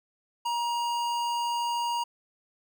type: tone with notch filter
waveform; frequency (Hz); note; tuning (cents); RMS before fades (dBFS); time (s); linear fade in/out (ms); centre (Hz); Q
square; 947; A#5; +27; -29; 0.45-2.04; 10; 12000; 0.95
effects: none